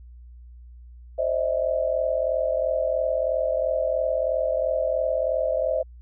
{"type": "tone cluster", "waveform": "sine", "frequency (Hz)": [524, 603, 646], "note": ["C5", "D5", "E5"], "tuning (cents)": [2, 46, -35], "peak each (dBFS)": [-25, -27, -25], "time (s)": [1.18, 5.83], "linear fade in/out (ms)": 10, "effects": ["added 60 Hz sine -42 dBFS peak until 6.01 s"]}